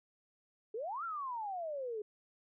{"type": "exponential two-way sweep", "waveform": "sine", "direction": "up then down", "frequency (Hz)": [410.3, 1400, 410.3], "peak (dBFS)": -37, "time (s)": [0.74, 2.02], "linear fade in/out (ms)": 5, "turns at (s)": 1.04, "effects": []}